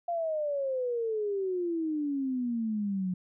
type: exponential sweep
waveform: sine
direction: down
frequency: 698.5 to 179.7 Hz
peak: -28 dBFS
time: 0.08-3.14 s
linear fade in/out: 5 ms
effects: none